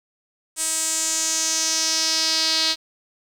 sawtooth tone with band-pass filter sweep, 320 Hz, D#4, 49 cents sharp, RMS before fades -22 dBFS, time 0.56-2.76 s, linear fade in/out 50 ms, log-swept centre 8400 to 4300 Hz, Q 3.8, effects 8-bit

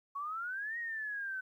sine exponential two-way sweep, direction up then down, 1100 to 1895 to 1511 Hz, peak -36 dBFS, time 0.15-1.41 s, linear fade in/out 10 ms, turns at 0.78 s, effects 12-bit

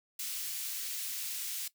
white high-pass noise, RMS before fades -38 dBFS, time 0.19-1.68 s, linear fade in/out 5 ms, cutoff 2600 Hz, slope 12 dB/octave, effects noise-tail reverb RT60 0.1 s tail -17 dB re dry

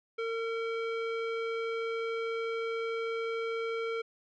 square tone with low-pass filter, 455.6 Hz, A#4, 40 cents flat, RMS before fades -34 dBFS, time 0.18-4.02 s, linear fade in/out 10 ms, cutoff 2500 Hz, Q 1.6, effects none

